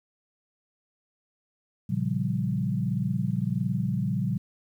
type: chord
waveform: sine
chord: G half-diminished seventh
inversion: first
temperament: equal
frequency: 116.54 / 138.59 / 174.61 / 196 Hz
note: Bb2 / Db3 / F3 / G3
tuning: 0 / 0 / 0 / 0 cents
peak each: -30 dBFS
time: 1.89-4.38 s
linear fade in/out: 10 ms
effects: 10-bit